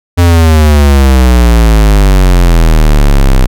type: exponential sweep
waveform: square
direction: down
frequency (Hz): 88.4 to 31.48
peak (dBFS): -3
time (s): 0.17-3.47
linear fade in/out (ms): 20
effects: none